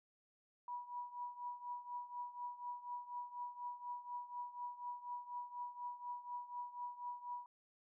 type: tone with tremolo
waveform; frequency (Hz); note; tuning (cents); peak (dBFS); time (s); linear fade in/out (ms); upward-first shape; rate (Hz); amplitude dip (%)
sine; 974; B5; -24; -40; 0.68-7.46; 2; triangle; 4.1; 85
effects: none